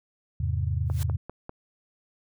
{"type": "chord", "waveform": "sine", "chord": "E augmented", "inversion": "none", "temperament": "equal with one note detuned", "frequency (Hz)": [82.41, 103.83, 133.02], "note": ["E2", "G#2", "B#2"], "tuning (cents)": [0, 0, 29], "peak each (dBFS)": [-27, -29, -30], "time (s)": [0.4, 1.17], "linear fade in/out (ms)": 5}
{"type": "noise with exponential growth", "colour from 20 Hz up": "white", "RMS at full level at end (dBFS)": -35, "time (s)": [0.86, 1.03], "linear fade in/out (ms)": 0, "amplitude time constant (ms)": 36}
{"type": "click train", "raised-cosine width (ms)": 1, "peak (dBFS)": -23, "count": 4, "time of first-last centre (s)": [0.9, 1.494], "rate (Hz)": 5.05}
{"effects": []}